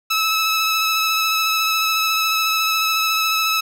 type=tone with vibrato; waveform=15% pulse; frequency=1301 Hz; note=E6; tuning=23 cents flat; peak=-10 dBFS; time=0.1-3.61 s; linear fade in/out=10 ms; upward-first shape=sine; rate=14 Hz; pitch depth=17 cents each way; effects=none